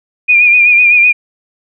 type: tone with vibrato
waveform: sine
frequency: 2430 Hz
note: D#7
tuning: 42 cents flat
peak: -4 dBFS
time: 0.28-1.13 s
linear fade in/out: 20 ms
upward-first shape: sine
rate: 7.9 Hz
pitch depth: 44 cents each way
effects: none